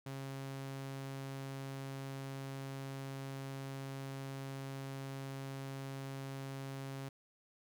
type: tone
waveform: sawtooth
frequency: 135.8 Hz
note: C#3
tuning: 35 cents flat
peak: -38 dBFS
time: 0.06-7.09 s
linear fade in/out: 5 ms
effects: none

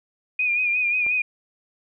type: tone with vibrato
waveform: sine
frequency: 2450 Hz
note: D#7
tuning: 27 cents flat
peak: -19 dBFS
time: 0.39-1.22 s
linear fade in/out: 5 ms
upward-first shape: sine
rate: 5.6 Hz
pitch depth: 48 cents each way
type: click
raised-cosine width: 1 ms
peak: -25 dBFS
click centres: 1.065 s
effects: none

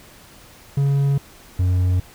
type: tone pair in turn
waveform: triangle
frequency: 139.7 / 90.95 Hz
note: C#3 / F#2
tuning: +14 / -29 cents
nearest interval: perfect fifth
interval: 743 cents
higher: first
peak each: -13 / -13 dBFS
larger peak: neither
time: 0.77-1.18 / 1.59-2 s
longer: neither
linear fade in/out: 5 ms
effects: pink hiss -46 dBFS RMS until 2.14 s

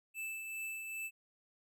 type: tone with tremolo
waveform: square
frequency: 2637 Hz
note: E7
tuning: in tune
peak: -39 dBFS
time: 0.14-1.11 s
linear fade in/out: 50 ms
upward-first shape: triangle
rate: 2.5 Hz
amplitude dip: 40%
effects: none

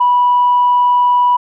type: tone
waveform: sine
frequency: 981 Hz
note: B5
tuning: 12 cents flat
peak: -7 dBFS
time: 0-1.37 s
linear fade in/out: 10 ms
effects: tanh soft clip ceiling -4 dBFS

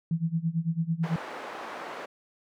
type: tone with tremolo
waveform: sine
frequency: 164.81 Hz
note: E3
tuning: in tune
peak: -22 dBFS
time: 0.11-1.16 s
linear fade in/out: 2 ms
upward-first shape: sine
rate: 9 Hz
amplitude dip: 90%
type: band-pass noise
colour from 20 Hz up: white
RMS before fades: -39 dBFS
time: 1.03-2.06 s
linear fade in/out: 10 ms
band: 360 to 1200 Hz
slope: 12 dB/octave
effects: none

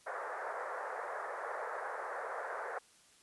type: band-pass noise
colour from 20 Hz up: pink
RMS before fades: -41 dBFS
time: 0.06-2.79 s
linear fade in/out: 10 ms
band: 460 to 1800 Hz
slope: 48 dB/octave
effects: white hiss -64 dBFS RMS until 3.22 s + resampled to 24000 Hz

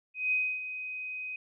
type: tone with ADSR envelope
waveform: sine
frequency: 2511 Hz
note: D#7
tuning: 15 cents sharp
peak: -24 dBFS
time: 0.14-1.36 s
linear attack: 180 ms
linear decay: 280 ms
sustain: -11 dB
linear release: 3 ms
effects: none

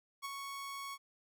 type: tone with ADSR envelope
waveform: sawtooth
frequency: 1108.7 Hz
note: C#6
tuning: in tune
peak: -34 dBFS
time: 0.22-0.98 s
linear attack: 30 ms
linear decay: 23 ms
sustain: -4 dB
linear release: 48 ms
effects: none

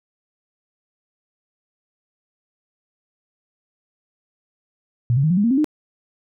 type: tone with pitch steps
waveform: sine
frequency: 120 / 137.05 / 156.52 / 178.76 / 204.2 / 233.2 / 266.3 / 304.1 Hz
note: B2 / C#3 / D#3 / F3 / G#3 / A#3 / C4 / D#4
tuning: -49 / -19 / +11 / +41 / -29 / +1 / +31 / -40 cents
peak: -14 dBFS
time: 5.1-5.644 s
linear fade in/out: 0 ms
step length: 68 ms
effects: none

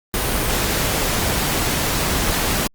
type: noise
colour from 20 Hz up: pink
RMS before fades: -20 dBFS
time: 0.14-2.67 s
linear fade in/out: 0 ms
effects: Opus 32 kbps

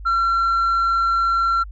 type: tone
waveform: sine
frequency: 1361 Hz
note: F6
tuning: 45 cents flat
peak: -13 dBFS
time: 0.05-1.64 s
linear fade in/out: 20 ms
effects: tanh soft clip ceiling -15 dBFS + added 50 Hz sine -32 dBFS peak until 1.71 s

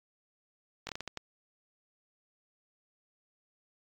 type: slowing click train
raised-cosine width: 0.2 ms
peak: -20 dBFS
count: 7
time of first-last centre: 0.87-1.173 s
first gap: 20 ms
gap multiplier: 1.37
effects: AAC 64 kbps

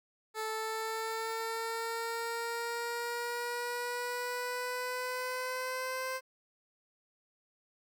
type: exponential sweep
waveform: 15% pulse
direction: up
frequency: 436.5 to 521 Hz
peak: -28 dBFS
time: 0.34-6.21 s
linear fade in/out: 50 ms
effects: none

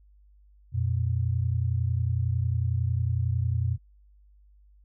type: tone pair together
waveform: sine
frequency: 89.09 / 120.1 Hz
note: F2 / B2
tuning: +35 / -48 cents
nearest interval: perfect fourth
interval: 517 cents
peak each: -26 dBFS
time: 0.72-3.78 s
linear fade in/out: 50 ms
effects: added 50 Hz sine -54 dBFS peak until 4.84 s

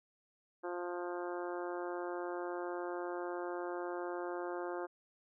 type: harmonic tone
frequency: 176.3 Hz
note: F3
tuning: 17 cents sharp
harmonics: 2 / 3 / 4 / 5 / 6 / 7 / 8 / 9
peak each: -40 / -44 / -46 / -48 / -50 / -51 / -52 / -53 dBFS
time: 0.63-4.87 s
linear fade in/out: 20 ms
effects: none

